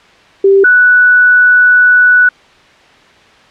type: tone pair in turn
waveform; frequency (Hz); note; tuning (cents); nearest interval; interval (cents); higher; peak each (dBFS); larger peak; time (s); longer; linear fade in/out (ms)
sine; 392 / 1480; G4 / F#6; 0 / 0; octave + major seventh; 2300; second; -3; neither; 0.44-0.64 / 0.64-2.29; second; 5
effects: white hiss -42 dBFS RMS until 3.5 s + low-pass 3000 Hz 12 dB/octave